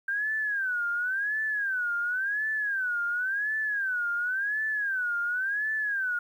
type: tone with vibrato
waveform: sine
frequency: 1568 Hz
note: G6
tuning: in tune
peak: -26 dBFS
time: 0.08-6.19 s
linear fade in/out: 5 ms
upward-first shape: sine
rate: 0.93 Hz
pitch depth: 190 cents each way
effects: 10-bit